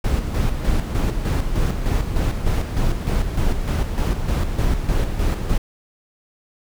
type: noise with tremolo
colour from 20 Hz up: brown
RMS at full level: -18 dBFS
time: 0.04-5.58 s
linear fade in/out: 5 ms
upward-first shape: square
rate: 3.3 Hz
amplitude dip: 50%
effects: none